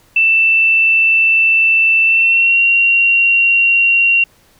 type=tone with pitch glide; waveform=sine; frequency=2664 to 2752 Hz; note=E7 to F7; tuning=+18 to -26 cents; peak=-8 dBFS; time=0.16-4.24 s; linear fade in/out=5 ms; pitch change=+56 cents; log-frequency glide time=2.05-2.61 s; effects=pink hiss -51 dBFS RMS until 4.59 s